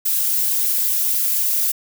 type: noise with flanger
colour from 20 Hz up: violet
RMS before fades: -19 dBFS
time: 0.05-1.72 s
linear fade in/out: 10 ms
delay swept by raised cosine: 1.9 to 4.8 ms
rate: 3.9 Hz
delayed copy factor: +0.8
effects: none